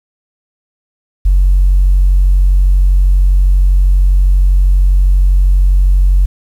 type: tone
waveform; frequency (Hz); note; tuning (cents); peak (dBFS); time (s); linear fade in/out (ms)
sine; 46.25; F#1; 0; -4; 1.25-6.26; 10
effects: tanh soft clip ceiling -2 dBFS + 7-bit